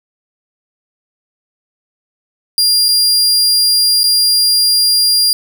sawtooth tone with dropouts, 4800 Hz, D8, 37 cents sharp, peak -6 dBFS, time 2.58-5.33 s, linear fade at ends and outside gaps 1 ms, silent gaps 2.884-2.888 / 4.033-4.04 s, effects none

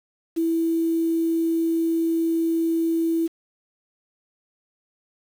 sine tone with quantisation, 329.6 Hz, E4, in tune, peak -19 dBFS, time 0.36-3.28 s, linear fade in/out 20 ms, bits 7, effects none

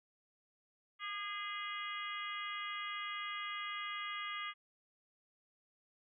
harmonic tone with a mistuned harmonic, 412.2 Hz, G#4, 13 cents flat, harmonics 3 / 4 / 5 / 6 / 7 / 8, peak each -43 / -50 / -44 / -53 / -48 / -49 dBFS, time 0.99-4.54 s, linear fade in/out 50 ms, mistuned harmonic 3, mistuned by -27 cents, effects none

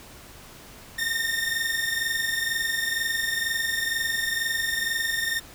sawtooth tone pair together, 1813 / 1835.1 Hz, A#6 / A#6, -49 / -28 cents, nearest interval unison, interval 21 cents, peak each -24 dBFS, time 0.98-5.4 s, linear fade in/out 10 ms, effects pink hiss -46 dBFS RMS until 5.54 s

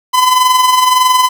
45% pulse tone with amplitude modulation, 1012 Hz, B5, 42 cents sharp, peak -5 dBFS, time 0.13-1.29 s, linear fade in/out 20 ms, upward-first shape sine, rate 21.7 Hz, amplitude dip 50%, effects none

